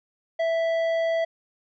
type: tone with tanh clipping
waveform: sine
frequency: 659.3 Hz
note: E5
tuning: in tune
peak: -23 dBFS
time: 0.39-1.25 s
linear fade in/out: 10 ms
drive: 10 dB
effects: none